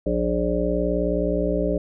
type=harmonic tone; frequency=59.4 Hz; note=A#1; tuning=33 cents sharp; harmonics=1 / 3 / 5 / 7 / 9 / 10; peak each=-27 / -27 / -27 / -27 / -27 / -27 dBFS; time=0.06-1.78 s; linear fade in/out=5 ms; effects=none

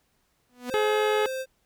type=tone with exponential growth; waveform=sawtooth; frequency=246.9 Hz; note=B3; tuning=in tune; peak=-25 dBFS; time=0.49-0.7 s; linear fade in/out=2 ms; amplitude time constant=44 ms
type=tone; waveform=square; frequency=523.3 Hz; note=C5; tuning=in tune; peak=-30 dBFS; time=0.68-1.46 s; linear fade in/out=50 ms
type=harmonic tone; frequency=424.7 Hz; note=G#4; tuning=39 cents sharp; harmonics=1 / 2 / 3 / 4 / 5 / 6 / 7 / 8 / 9; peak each=-23 / -29 / -33 / -35 / -37 / -39 / -40 / -41 / -42 dBFS; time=0.74-1.26 s; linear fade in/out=0 ms
effects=pink hiss -70 dBFS RMS until 1.65 s

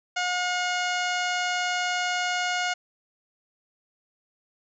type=harmonic tone with a mistuned harmonic; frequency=720 Hz; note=F#5; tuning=47 cents flat; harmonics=1 / 2 / 3 / 4 / 5 / 6 / 7 / 8 / 9 / 10; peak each=-29 / -29 / -32 / -33 / -41 / -38 / -41 / -44 / -39 / -44 dBFS; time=0.16-2.74 s; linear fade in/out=10 ms; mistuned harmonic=5; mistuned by=-31 cents; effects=none

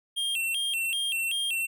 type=tone with vibrato; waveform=square; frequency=2949 Hz; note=F#7; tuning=6 cents flat; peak=-27 dBFS; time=0.16-1.67 s; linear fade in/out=20 ms; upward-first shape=square; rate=2.6 Hz; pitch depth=150 cents each way; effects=none

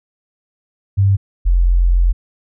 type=tone pair in turn; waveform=sine; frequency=98.4 / 43.83 Hz; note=G2 / F1; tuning=+7 / +7 cents; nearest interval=octave + major second; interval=1400 cents; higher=first; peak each=-9 dBFS; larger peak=neither; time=0.97-1.17 / 1.45-2.13 s; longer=second; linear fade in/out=20 ms; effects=none

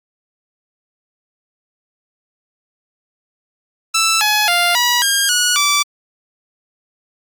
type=tone with pitch steps; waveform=10% pulse; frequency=1324 / 845 / 699 / 969 / 1614 / 1460 / 1161 Hz; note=E6 / G#5 / F5 / B5 / G#6 / F#6 / D6; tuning=+7 / +30 / +1 / -33 / -50 / -24 / -20 cents; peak=-4 dBFS; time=3.94-5.83 s; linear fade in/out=10 ms; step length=270 ms; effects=Opus 48 kbps

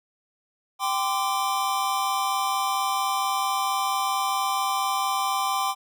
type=chord; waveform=square; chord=G suspended fourth; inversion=none; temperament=equal with one note detuned; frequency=784 / 1030.3 / 1174.7 Hz; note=G5 / C6 / D6; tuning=0 / -27 / 0 cents; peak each=-28 / -28 / -29 dBFS; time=0.79-5.75 s; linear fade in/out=50 ms; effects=none

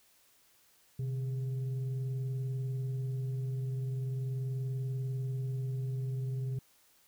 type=tone with frequency modulation; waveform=sine; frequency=128.8 Hz; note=C3; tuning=27 cents flat; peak=-32 dBFS; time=0.99-6.59 s; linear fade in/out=5 ms; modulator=278 Hz; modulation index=0.29; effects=white hiss -66 dBFS RMS until 7.07 s

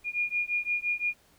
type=beating tone pair; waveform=sine; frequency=2426 / 2431.8 Hz; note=D#7 / D#7; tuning=-44 / -40 cents; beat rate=5.8 Hz; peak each=-30 dBFS; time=0.04-1.14 s; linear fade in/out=50 ms; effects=pink hiss -62 dBFS RMS until 1.38 s

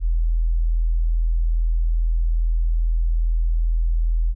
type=tone; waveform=sine; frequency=41.2 Hz; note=E1; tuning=in tune; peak=-16 dBFS; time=0-4.35 s; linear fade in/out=50 ms; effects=none

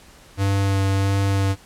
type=tone with vibrato; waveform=square; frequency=98 Hz; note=G2; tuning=in tune; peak=-18 dBFS; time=0.37-1.56 s; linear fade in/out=50 ms; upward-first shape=sine; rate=1.5 Hz; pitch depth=12 cents each way; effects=pink hiss -48 dBFS RMS until 1.65 s + low-pass 11000 Hz 12 dB/octave

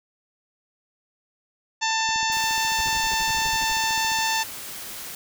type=harmonic tone; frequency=890 Hz; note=A5; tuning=20 cents sharp; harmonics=1 / 2 / 3 / 4 / 5 / 6 / 7 / 8; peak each=-25 / -28 / -30 / -31 / -32 / -33 / -33 / -34 dBFS; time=1.81-4.44 s; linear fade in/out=20 ms
type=click train; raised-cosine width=3 ms; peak=-30 dBFS; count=31; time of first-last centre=2.09-4.188 s; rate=14.3 Hz
type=noise; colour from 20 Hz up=white; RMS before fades=-36 dBFS; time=2.32-5.15 s; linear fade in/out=2 ms
type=noise bursts; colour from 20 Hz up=brown; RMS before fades=-35 dBFS; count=12; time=2.78-3.727 s; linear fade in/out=5 ms; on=34 ms; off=49 ms
effects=none

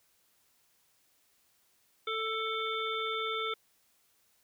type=harmonic tone with a mistuned harmonic; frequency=442.5 Hz; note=A4; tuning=10 cents sharp; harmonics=1 / 3 / 5 / 7 / 8; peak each=-37 / -35 / -39 / -46 / -38 dBFS; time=2.07-3.54 s; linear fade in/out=5 ms; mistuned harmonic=7; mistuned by=+18 cents; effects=white hiss -70 dBFS RMS until 4.43 s

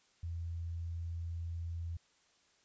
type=tone; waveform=sine; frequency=84.2 Hz; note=E2; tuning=37 cents sharp; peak=-37 dBFS; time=0.23-1.97 s; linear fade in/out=5 ms; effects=white hiss -70 dBFS RMS until 2.64 s + resampled to 16000 Hz

